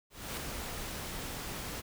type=noise with ADSR envelope; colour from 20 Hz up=pink; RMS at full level=-37 dBFS; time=0.1-1.82 s; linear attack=270 ms; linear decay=10 ms; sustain=-3 dB; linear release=24 ms; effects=none